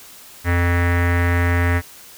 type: tone with low-pass filter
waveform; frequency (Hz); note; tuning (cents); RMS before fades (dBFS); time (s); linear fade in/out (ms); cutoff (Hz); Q
square; 87; F2; -6; -17; 0.44-1.82; 50; 1900; 5.3
effects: white hiss -42 dBFS RMS until 2.17 s